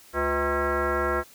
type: tone with frequency modulation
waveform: sine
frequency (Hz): 500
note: B4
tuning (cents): +21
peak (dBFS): -22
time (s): 0.13-1.24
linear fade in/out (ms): 50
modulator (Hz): 285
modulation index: 4.2
effects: white hiss -52 dBFS RMS until 1.34 s